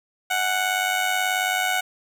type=tone with amplitude modulation; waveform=15% pulse; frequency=740 Hz; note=F#5; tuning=in tune; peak=-12 dBFS; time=0.3-1.81 s; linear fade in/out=10 ms; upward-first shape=sine; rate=98.5 Hz; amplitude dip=55%; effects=none